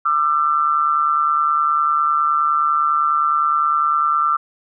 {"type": "tone pair together", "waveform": "sine", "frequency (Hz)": [1193, 1342.8], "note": ["D6", "E6"], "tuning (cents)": [27, 32], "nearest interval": "major second", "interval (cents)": 205, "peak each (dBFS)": [-17, -17], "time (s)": [0.05, 4.37], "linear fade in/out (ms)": 10, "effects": []}